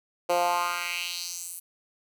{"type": "tone with high-pass filter sweep", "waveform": "10% pulse", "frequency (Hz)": 175, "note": "F3", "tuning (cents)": 4, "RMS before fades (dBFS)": -29, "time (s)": [0.29, 1.6], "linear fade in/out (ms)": 10, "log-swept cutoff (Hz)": [490, 11000], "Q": 2.5, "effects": []}